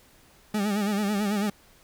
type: tone with vibrato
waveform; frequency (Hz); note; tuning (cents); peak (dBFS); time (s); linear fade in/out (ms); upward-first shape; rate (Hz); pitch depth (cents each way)
40% pulse; 205.3; G#3; -20; -23; 0.54-1.5; 5; sine; 9.1; 79
effects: pink hiss -57 dBFS RMS until 1.83 s